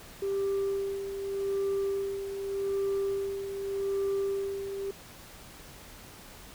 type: tone with tremolo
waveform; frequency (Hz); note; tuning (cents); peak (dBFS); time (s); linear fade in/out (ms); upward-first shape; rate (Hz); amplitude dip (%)
sine; 393.7; G4; +8; -24; 0.22-4.91; 5; sine; 0.84; 65
effects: tanh soft clip ceiling -25 dBFS + pink hiss -49 dBFS RMS until 6.54 s